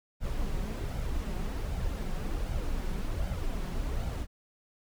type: noise with flanger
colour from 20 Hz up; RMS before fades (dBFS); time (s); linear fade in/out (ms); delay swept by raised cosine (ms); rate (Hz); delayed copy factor
brown; -32; 0.2-4.27; 50; 1.3 to 5.5; 1.3; +0.5
effects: none